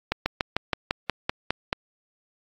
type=slowing click train; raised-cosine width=0.3 ms; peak=-7 dBFS; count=10; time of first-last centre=0.12-1.729 s; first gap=140 ms; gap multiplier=1.06; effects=AAC 64 kbps